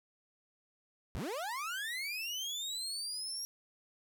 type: linear sweep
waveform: 30% pulse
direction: up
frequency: 37.54 to 5660 Hz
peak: -34 dBFS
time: 1.15-3.45 s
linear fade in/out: 0 ms
effects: none